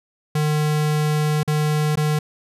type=tone with dropouts; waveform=square; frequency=151.5 Hz; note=D#3; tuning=46 cents flat; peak=-18 dBFS; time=0.35-2.19 s; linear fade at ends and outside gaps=5 ms; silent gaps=1.432-1.476 / 1.957-1.972 s; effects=resampled to 32000 Hz